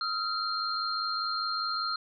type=tone cluster; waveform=sine; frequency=1270 / 1375 / 4194 Hz; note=D#6 / F6 / C8; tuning=+35 / -27 / +3 cents; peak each=-34 / -34 / -32 dBFS; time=0.01-1.96 s; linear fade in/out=2 ms; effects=none